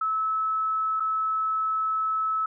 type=tone with dropouts; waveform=sine; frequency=1300 Hz; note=E6; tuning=24 cents flat; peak=-23 dBFS; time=0.01-2.46 s; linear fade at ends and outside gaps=5 ms; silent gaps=0.999-1.003 s; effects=none